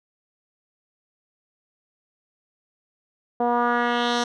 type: tone with low-pass filter sweep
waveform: 10% pulse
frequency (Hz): 240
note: B3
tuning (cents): -49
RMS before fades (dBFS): -22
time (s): 3.4-4.24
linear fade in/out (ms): 5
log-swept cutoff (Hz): 690 to 5600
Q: 2
effects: none